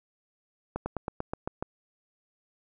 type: slowing click train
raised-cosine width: 1 ms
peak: -17 dBFS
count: 8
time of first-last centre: 0.76-1.625 s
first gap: 100 ms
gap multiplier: 1.07
effects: none